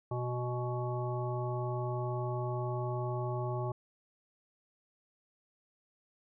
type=harmonic tone with a mistuned harmonic; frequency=123.47 Hz; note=B2; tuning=in tune; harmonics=1 / 3 / 5 / 7 / 9; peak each=-34 / -39 / -41 / -42 / -44 dBFS; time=0.11-3.72 s; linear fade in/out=5 ms; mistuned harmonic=7; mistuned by=-29 cents; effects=none